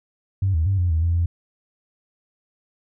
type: tone with pitch steps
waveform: sine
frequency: 96.6 / 79.7 / 97.4 / 88.6 / 80.1 / 84.7 / 85.5 Hz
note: G2 / D#2 / G2 / F2 / E2 / E2 / F2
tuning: -25 / +42 / -11 / +25 / -49 / +48 / -36 cents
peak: -16 dBFS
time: 0.42-1.26 s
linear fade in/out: 5 ms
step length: 120 ms
effects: tanh soft clip ceiling -12 dBFS